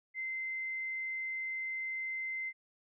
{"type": "tone", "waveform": "sine", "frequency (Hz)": 2073, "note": "C7", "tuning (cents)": -17, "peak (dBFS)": -35, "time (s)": [0.14, 2.53], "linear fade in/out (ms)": 50, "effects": []}